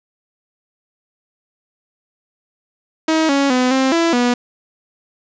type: tone with pitch steps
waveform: sawtooth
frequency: 318.3 / 278.4 / 252.5 / 264.3 / 334 / 243.9 Hz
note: D#4 / C#4 / B3 / C4 / E4 / B3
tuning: +39 / +8 / +39 / +18 / +23 / -21 cents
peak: -9 dBFS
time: 3.08-4.34 s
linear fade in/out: 5 ms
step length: 210 ms
effects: resampled to 16000 Hz + 7-bit